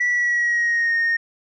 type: tone with pitch glide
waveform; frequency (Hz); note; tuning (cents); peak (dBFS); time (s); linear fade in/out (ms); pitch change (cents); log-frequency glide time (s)
sine; 1954 to 1847.5; B6 to A#6; -19 to -16; -15; 0-1.17; 10; -97; 0.1-0.95
effects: tanh soft clip ceiling -15 dBFS